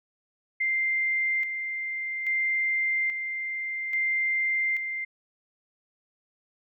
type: tone with tremolo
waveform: sine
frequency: 2093 Hz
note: C7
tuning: in tune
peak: -23 dBFS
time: 0.6-5.05 s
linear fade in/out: 10 ms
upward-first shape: square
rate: 0.6 Hz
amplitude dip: 50%
effects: none